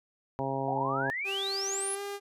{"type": "harmonic tone", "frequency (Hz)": 135.3, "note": "C#3", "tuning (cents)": -42, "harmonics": [1, 2, 3, 4, 5, 6, 7], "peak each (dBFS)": [-37, -37, -37, -37, -37, -37, -37], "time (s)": [0.39, 1.1], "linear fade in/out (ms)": 0}
{"type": "exponential sweep", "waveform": "sine", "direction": "up", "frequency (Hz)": [698.5, 11000], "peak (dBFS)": -31, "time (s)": [0.68, 1.95], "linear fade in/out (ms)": 2}
{"type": "tone with pitch glide", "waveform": "sawtooth", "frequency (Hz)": [392, 402.6], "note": ["G4", "G4"], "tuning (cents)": [0, 46], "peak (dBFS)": -31, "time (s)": [1.24, 2.2], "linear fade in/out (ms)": 50, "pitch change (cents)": 46, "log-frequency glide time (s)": [1.92, 2.01]}
{"effects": ["resampled to 32000 Hz"]}